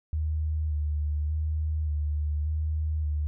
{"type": "tone with vibrato", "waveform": "sine", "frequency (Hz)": 76.1, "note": "D#2", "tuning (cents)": -38, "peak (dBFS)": -25, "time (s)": [0.13, 3.27], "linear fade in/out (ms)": 0, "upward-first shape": "square", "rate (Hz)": 0.86, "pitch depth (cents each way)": 30, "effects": []}